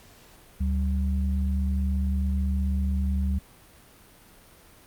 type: tone pair together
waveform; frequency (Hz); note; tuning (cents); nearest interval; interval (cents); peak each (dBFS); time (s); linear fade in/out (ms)
sine; 72.14 / 192.6; D2 / G3; -30 / -30; octave + perfect fourth; 1700; -23 / -30; 0.6-3.39; 10
effects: pink hiss -53 dBFS RMS until 4.86 s + Opus 48 kbps